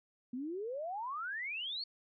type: exponential sweep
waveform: sine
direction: up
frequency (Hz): 238 to 4499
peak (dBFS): -37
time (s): 0.33-1.84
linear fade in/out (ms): 5
effects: none